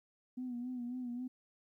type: tone with vibrato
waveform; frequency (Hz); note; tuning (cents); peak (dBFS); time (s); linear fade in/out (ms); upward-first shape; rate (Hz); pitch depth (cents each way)
sine; 246.9; B3; 0; -37; 0.37-1.28; 10; sine; 3.7; 55
effects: tanh soft clip ceiling -33 dBFS + 13-bit